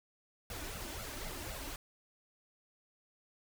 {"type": "noise with flanger", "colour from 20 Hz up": "pink", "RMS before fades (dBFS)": -43, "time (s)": [0.5, 1.76], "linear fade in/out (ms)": 2, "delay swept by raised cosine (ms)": [1.4, 3.4], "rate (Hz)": 3.9, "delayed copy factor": 0.8, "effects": []}